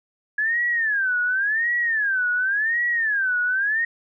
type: tone with vibrato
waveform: sine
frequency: 1676 Hz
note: G#6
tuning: 15 cents sharp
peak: -19 dBFS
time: 0.38-3.85 s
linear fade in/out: 5 ms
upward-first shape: sine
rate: 0.91 Hz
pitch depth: 240 cents each way
effects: none